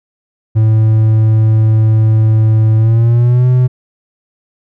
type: tone with pitch glide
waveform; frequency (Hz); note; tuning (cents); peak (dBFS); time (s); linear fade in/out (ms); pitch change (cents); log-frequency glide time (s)
triangle; 109.8 to 126.13; A2 to B2; -3 to +37; -4; 0.55-3.68; 20; +240; 2.77-3.47
effects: none